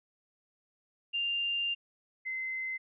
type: tone pair in turn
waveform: sine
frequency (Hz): 2794 / 2060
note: F7 / C7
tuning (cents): 0 / -28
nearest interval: perfect fourth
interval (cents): 528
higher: first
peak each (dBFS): -29 / -33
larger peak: first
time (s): 1.13-1.75 / 2.25-2.78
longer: first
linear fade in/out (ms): 20
effects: none